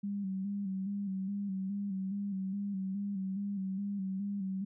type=tone with vibrato; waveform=sine; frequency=196 Hz; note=G3; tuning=in tune; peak=-33 dBFS; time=0.03-4.65 s; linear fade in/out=10 ms; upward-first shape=square; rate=2.4 Hz; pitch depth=48 cents each way; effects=none